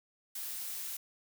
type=noise; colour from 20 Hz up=blue; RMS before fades=-40 dBFS; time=0.35-0.97 s; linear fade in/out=5 ms; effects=none